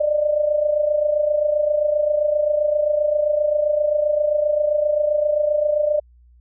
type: tone with amplitude modulation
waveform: sine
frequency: 598 Hz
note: D5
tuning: 31 cents sharp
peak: -13 dBFS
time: 0-6 s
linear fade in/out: 10 ms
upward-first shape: sine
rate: 27.6 Hz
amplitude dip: 65%
effects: added 60 Hz sine -48 dBFS peak until 6.4 s

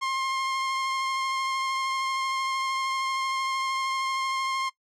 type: tone with vibrato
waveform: sawtooth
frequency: 1064 Hz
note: C6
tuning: 29 cents sharp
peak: -22 dBFS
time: 0.01-4.7 s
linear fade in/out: 20 ms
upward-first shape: sine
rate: 13 Hz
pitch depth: 13 cents each way
effects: noise-tail reverb RT60 0.1 s tail -19 dB re dry + low-pass 6000 Hz 12 dB/octave

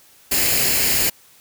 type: noise with comb filter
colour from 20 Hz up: white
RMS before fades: -18 dBFS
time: 0.31-1.1 s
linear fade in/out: 10 ms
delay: 0.42 ms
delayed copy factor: +0.55
effects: white hiss -51 dBFS RMS until 1.4 s

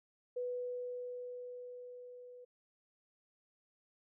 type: tone with level ramp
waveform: sine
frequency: 493.9 Hz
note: B4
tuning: in tune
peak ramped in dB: -35 to -51 dBFS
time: 0.36-2.45 s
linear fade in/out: 10 ms
effects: none

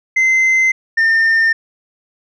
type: tone pair in turn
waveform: sine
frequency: 2067 / 1809.3 Hz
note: C7 / A6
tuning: -22 / +48 cents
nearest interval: major second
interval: 230 cents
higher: first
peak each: -7 dBFS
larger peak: neither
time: 0.16-0.72 / 0.97-1.53 s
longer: neither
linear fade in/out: 10 ms
effects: tanh soft clip ceiling -9 dBFS

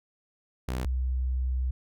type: tone pair in turn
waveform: sawtooth / sine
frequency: 63.1 / 63.69 Hz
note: B1 / C2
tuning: +38 / -46 cents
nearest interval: unison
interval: 16 cents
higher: second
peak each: -25 dBFS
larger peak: neither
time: 0.68-0.85 / 0.85-1.71 s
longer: second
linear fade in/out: 5 ms
effects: none

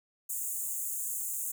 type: high-pass noise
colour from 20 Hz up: pink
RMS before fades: -35 dBFS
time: 0.29-1.52 s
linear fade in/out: 10 ms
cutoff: 6700 Hz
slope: 96 dB/octave
effects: none

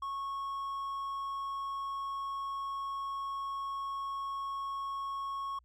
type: tone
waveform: triangle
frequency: 1100 Hz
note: C#6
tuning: 14 cents flat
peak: -33 dBFS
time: 0.02-5.59 s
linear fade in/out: 5 ms
effects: added 60 Hz sine -63 dBFS peak until 5.64 s

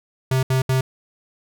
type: tone bursts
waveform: square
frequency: 130.81 Hz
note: C3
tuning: in tune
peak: -17 dBFS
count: 3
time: 0.31-0.81 s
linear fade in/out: 5 ms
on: 120 ms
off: 70 ms
effects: none

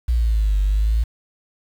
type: exponential two-way sweep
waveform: sine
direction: down then up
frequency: 60.7 to 48.55 to 57.2 Hz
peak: -14 dBFS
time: 0.08-1.04 s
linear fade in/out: 10 ms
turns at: 0.61 s
effects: tanh soft clip ceiling -10 dBFS + 7-bit

